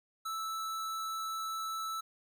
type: tone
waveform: square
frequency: 1315 Hz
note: E6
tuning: 5 cents flat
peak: -36 dBFS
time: 0.25-2.01 s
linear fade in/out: 10 ms
effects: none